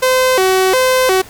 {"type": "tone with vibrato", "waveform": "sawtooth", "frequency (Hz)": 440, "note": "A4", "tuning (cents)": 0, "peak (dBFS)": -6, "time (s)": [0.02, 1.22], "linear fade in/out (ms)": 10, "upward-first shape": "square", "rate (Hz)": 1.4, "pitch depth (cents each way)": 270, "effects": ["pink hiss -37 dBFS RMS until 1.29 s"]}